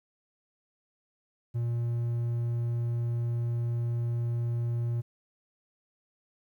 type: tone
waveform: triangle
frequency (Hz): 118.2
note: A#2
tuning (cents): +24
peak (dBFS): -25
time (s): 1.54-5.02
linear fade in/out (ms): 20
effects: 11-bit